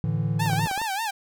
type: chord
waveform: triangle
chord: A suspended fourth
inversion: none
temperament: just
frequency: 110 / 146.67 / 165 Hz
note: A2 / D3 / E3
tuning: 0 / -2 / +2 cents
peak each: -25 dBFS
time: 0.04-0.66 s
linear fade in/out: 0 ms
type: tone with vibrato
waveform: sawtooth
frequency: 835 Hz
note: G#5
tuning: 9 cents sharp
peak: -22 dBFS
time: 0.39-1.11 s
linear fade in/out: 10 ms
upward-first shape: sine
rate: 5.1 Hz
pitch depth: 160 cents each way
type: clicks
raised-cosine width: 1 ms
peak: -21 dBFS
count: 8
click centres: 0.461 / 0.498 / 0.533 / 0.594 / 0.671 / 0.713 / 0.777 / 0.816 s
effects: none